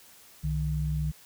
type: tone pair together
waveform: sine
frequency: 64.2 / 152.69 Hz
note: C2 / D#3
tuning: -32 / -32 cents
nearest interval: octave + minor third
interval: 1500 cents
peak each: -30 / -28 dBFS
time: 0.43-1.12 s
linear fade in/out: 20 ms
effects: white hiss -54 dBFS RMS until 1.25 s